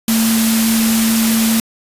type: tone in noise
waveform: sine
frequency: 224.4 Hz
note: A3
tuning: 34 cents sharp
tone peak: -12 dBFS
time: 0.08-1.6 s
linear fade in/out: 2 ms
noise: white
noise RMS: -18 dBFS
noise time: 0.08-1.6 s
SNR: +3 dB
effects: resampled to 32000 Hz